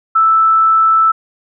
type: tone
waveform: sine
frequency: 1318.5 Hz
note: E6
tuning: in tune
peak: -7 dBFS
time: 0.15-1.12 s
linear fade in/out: 10 ms
effects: none